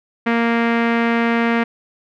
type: tone with low-pass filter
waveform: sawtooth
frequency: 232.5 Hz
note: A#3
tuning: 4 cents flat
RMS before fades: -17 dBFS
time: 0.26-1.64 s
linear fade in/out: 10 ms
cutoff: 2100 Hz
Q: 2.3
effects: none

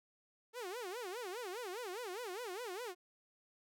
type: tone with vibrato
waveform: sawtooth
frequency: 422.3 Hz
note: G#4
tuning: 29 cents sharp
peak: -38 dBFS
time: 0.53-2.95 s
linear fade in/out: 50 ms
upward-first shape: sine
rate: 4.9 Hz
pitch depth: 300 cents each way
effects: none

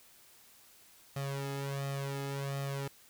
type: tone with flanger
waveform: sawtooth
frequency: 138.59 Hz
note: C#3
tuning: in tune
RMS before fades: -37 dBFS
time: 1.16-2.88 s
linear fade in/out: 5 ms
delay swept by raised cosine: 1.6 to 2.35 ms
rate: 1.4 Hz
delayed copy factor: +0.85
effects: white hiss -60 dBFS RMS until 3.09 s

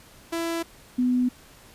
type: tone pair in turn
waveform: sawtooth / sine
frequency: 333.6 / 249.5 Hz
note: E4 / B3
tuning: +21 / +18 cents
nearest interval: perfect fourth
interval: 503 cents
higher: first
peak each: -22 / -19 dBFS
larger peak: second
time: 0.32-0.63 / 0.98-1.29 s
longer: neither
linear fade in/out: 10 ms
effects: pink hiss -51 dBFS RMS until 1.74 s + resampled to 32000 Hz

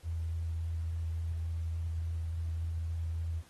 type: tone with vibrato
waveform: sine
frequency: 82.41 Hz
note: E2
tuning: in tune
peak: -32 dBFS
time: 0.03-3.43 s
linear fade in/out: 50 ms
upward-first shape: square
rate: 3.5 Hz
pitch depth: 9 cents each way
effects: pink hiss -61 dBFS RMS until 3.49 s + AAC 32 kbps

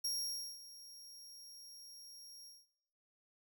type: tone with ADSR envelope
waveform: sawtooth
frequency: 5588 Hz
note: F8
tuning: in tune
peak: -32 dBFS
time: 0.04-2.66 s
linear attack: 8 ms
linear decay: 530 ms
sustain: -18 dB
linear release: 200 ms
effects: noise-tail reverb RT60 0.9 s tail -17 dB re dry

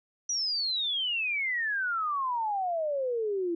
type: exponential sweep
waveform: sine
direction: down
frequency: 5920 to 331.7 Hz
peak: -27 dBFS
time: 0.29-3.55 s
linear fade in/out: 5 ms
effects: none

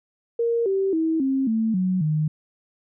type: tone with pitch steps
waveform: sine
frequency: 466.2 / 387.5 / 322.1 / 267.8 / 222.6 / 185.01 / 153.79 Hz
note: A#4 / G4 / E4 / C4 / A3 / F#3 / D#3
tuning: 0 / -20 / -40 / +40 / +20 / 0 / -20 cents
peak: -19 dBFS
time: 0.39-2.28 s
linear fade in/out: 5 ms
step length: 270 ms
effects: none

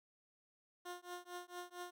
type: tone with tremolo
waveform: 15% pulse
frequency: 355.2 Hz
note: F4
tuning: 29 cents sharp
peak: -37 dBFS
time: 0.85-1.91 s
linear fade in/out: 10 ms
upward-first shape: triangle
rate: 4.4 Hz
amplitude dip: 100%
effects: none

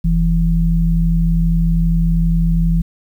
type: tone pair together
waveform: sine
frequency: 43.75 / 166.2 Hz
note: F1 / E3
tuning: +4 / +15 cents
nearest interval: octave + major seventh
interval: 2311 cents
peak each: -14 dBFS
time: 0.04-2.82 s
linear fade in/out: 10 ms
effects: 8-bit

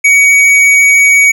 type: tone with hard clipping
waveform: sine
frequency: 2253 Hz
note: C#7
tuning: 28 cents sharp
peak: -5 dBFS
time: 0.04-1.32 s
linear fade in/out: 10 ms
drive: 9 dB
effects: none

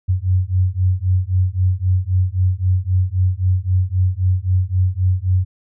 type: beating tone pair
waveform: sine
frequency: 90.6 / 94.4 Hz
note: F#2 / F#2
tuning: -36 / +35 cents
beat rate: 3.8 Hz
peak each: -17 dBFS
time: 0.08-5.45 s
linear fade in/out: 20 ms
effects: none

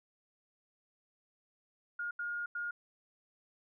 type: tone bursts at uneven times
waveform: sine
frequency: 1425 Hz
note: F6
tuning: 34 cents sharp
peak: -35 dBFS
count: 3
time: 1.99-2.11 / 2.19-2.46 / 2.55-2.71 s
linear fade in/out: 5 ms
effects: none

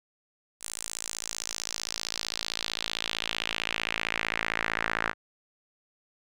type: tone with band-pass filter sweep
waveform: sawtooth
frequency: 55.5 Hz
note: A1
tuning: 16 cents sharp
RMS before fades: -33 dBFS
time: 0.6-5.14 s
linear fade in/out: 50 ms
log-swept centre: 8700 to 1600 Hz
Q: 2.3
effects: none

